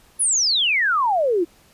sine exponential sweep, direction down, 10740 to 321.3 Hz, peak -16 dBFS, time 0.19-1.45 s, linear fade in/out 20 ms, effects pink hiss -54 dBFS RMS until 1.73 s + resampled to 32000 Hz

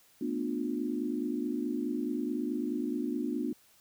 sine chord, B half-diminished seventh, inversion third, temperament just, 222.2 / 246.9 / 296.3 / 355.6 Hz, A3 / B3 / D4 / F4, +17 / 0 / +15 / +31 cents, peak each -39 / -34 / -34 / -38 dBFS, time 0.21-3.53 s, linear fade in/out 5 ms, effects white hiss -63 dBFS RMS until 3.8 s

